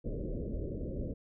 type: low-pass noise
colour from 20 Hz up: pink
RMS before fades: -37 dBFS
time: 0.04-1.14 s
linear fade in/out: 10 ms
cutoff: 590 Hz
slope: 96 dB/octave
effects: none